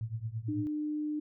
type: tone with tremolo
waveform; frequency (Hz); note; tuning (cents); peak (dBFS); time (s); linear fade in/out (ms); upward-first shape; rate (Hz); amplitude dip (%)
sine; 112.3; A2; +36; -30; 0.01-0.67; 0; triangle; 9; 95
type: tone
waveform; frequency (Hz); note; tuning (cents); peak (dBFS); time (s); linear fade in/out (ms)
sine; 301.2; D4; +44; -31; 0.48-1.2; 10
effects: none